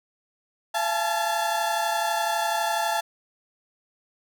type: tone cluster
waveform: 35% pulse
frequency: 681 / 849 / 881 Hz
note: F5 / G#5 / A5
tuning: -44 / +38 / +2 cents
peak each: -26 dBFS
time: 0.74-3.01 s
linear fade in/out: 10 ms
effects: none